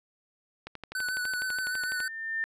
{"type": "click train", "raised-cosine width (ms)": 0.3, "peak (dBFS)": -23, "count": 17, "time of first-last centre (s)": [0.67, 2.003], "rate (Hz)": 12}
{"type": "tone with vibrato", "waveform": "square", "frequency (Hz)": 1500, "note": "F#6", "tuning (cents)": 23, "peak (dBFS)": -30, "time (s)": [0.95, 2.08], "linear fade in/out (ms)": 2, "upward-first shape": "sine", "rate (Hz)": 6.5, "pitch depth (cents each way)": 30}
{"type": "tone with exponential growth", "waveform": "sine", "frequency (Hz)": 1800, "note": "A6", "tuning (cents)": 39, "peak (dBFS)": -26, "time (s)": [1.24, 2.44], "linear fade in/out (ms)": 0, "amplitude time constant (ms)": 260}
{"effects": ["resampled to 32000 Hz"]}